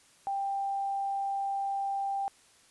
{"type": "tone", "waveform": "sine", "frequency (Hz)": 790, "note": "G5", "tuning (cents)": 13, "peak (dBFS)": -29, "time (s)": [0.27, 2.28], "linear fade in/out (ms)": 0, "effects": ["white hiss -61 dBFS RMS until 2.7 s", "resampled to 24000 Hz"]}